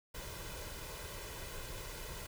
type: noise with comb filter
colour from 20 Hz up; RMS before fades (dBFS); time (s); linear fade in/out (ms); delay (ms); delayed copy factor
pink; -45; 0.14-2.27; 10; 2; +0.6
effects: none